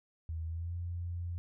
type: tone with pitch glide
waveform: sine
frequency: 81 to 86.81 Hz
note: E2 to F2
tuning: -30 to -10 cents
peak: -35 dBFS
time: 0.29-1.38 s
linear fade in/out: 0 ms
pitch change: +120 cents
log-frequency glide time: 0.46-0.74 s
effects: none